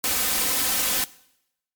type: noise with comb filter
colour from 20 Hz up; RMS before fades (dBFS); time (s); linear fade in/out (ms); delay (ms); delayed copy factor
white; -23; 0.04-1.04; 0; 3.9; +0.75
effects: noise-tail reverb RT60 0.8 s tail -20 dB re dry + MP3 96 kbps